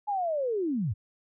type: linear sweep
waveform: sine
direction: down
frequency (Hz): 850 to 83.4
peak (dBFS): -26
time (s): 0.07-0.94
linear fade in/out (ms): 20
effects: none